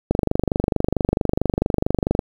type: click train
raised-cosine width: 2 ms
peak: -4 dBFS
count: 52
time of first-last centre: 0.11-2.192 s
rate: 24.5 Hz
effects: 7-bit